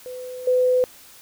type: tone with level steps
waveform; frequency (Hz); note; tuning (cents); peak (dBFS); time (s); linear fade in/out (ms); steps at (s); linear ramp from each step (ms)
sine; 504; B4; +35; -31 / -15; 0.06-0.84; 0; 0.47; 5
effects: white hiss -47 dBFS RMS until 1.21 s